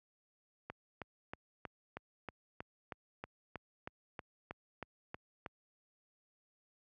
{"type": "click train", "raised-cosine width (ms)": 0.5, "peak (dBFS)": -27, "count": 16, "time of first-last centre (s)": [0.7, 5.462], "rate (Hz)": 3.15, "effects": ["high-pass 60 Hz 12 dB/octave"]}